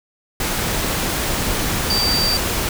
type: tone in noise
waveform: sine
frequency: 4658 Hz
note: D8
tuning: 15 cents flat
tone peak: -17 dBFS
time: 1.9-2.37 s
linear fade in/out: 2 ms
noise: pink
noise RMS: -21 dBFS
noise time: 0.4-2.69 s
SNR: +1 dB
effects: none